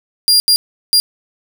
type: tone bursts at uneven times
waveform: sawtooth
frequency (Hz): 4800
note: D8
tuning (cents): +37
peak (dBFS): -5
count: 3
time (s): 0.28-0.4 / 0.48-0.56 / 0.93-1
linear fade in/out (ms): 0
effects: none